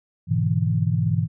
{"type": "chord", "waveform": "sine", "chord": "E dominant seventh", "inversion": "first", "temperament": "equal with one note detuned", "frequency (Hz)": [103.83, 123.47, 148.54, 164.81], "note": ["G#2", "B2", "D3", "E3"], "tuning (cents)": [0, 0, 20, 0], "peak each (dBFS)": [-23, -24, -27, -23], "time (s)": [0.27, 1.28], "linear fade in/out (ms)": 50, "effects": []}